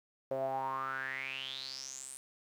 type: tone with band-pass filter sweep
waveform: sawtooth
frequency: 133.1 Hz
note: C3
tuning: 30 cents sharp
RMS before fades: -39 dBFS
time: 0.31-2.17 s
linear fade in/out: 0 ms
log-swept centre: 550 to 9400 Hz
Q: 9.4
effects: 11-bit